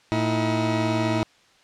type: tone pair together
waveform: 20% pulse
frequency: 112.85 / 319.2 Hz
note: A2 / D#4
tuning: +44 / +44 cents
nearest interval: octave + tritone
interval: 1800 cents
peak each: -19 dBFS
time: 0.12-1.23 s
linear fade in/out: 0 ms
effects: white hiss -57 dBFS RMS until 1.63 s + low-pass 5000 Hz 12 dB/octave